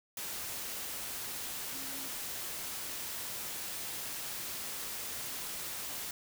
sine tone in noise, 268.6 Hz, C4, 46 cents sharp, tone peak -50 dBFS, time 1.73-2.08 s, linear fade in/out 2 ms, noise white, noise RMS -40 dBFS, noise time 0.17-6.11 s, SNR -13 dB, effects none

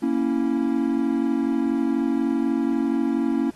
triangle chord, A# diminished, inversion none, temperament equal, 233.1 / 277.2 / 329.6 Hz, A#3 / C#4 / E4, 0 / 0 / 0 cents, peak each -23 / -21 / -23 dBFS, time 0.02-3.51 s, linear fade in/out 10 ms, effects pink hiss -53 dBFS RMS until 3.55 s + AAC 32 kbps

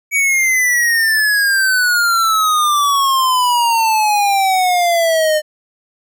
square exponential sweep, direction down, 2275 to 605 Hz, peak -12 dBFS, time 0.11-5.42 s, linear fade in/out 50 ms, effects none

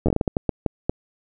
slowing click train, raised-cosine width 2 ms, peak -6 dBFS, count 12, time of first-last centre 0.06-0.895 s, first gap 10 ms, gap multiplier 1.37, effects none

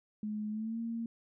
sine tone with pitch glide, 212.1 to 230 Hz, G#3 to A#3, +37 to -23 cents, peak -34 dBFS, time 0.23-1.06 s, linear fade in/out 2 ms, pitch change +140 cents, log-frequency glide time 0.5-0.79 s, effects none

